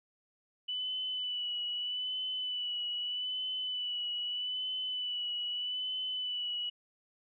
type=tone with vibrato; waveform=sine; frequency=2977 Hz; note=F#7; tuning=10 cents sharp; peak=-33 dBFS; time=0.68-6.7 s; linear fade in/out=10 ms; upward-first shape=sine; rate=0.8 Hz; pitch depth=30 cents each way; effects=none